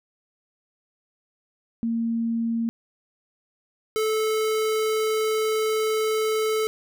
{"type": "tone pair in turn", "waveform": ["sine", "square"], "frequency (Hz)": [230, 435.6], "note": ["A#3", "A4"], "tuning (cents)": [-23, -17], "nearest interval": "major seventh", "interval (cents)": 1106, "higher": "second", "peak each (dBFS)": [-22, -22], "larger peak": "neither", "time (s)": [[1.83, 2.69], [3.96, 6.67]], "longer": "second", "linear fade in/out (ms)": 0, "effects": []}